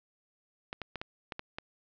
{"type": "clicks", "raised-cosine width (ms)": 0.3, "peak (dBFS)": -21, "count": 7, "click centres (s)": [0.729, 0.817, 0.957, 1.015, 1.322, 1.394, 1.585], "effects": ["low-pass 5000 Hz 12 dB/octave"]}